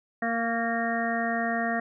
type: harmonic tone with a mistuned harmonic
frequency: 231.2 Hz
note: A#3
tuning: 14 cents flat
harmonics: 1 / 2 / 3 / 5 / 6 / 7 / 8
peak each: -30 / -37 / -29 / -38 / -38 / -38 / -31 dBFS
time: 0.22-1.8 s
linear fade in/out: 5 ms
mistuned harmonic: 5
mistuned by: -22 cents
effects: none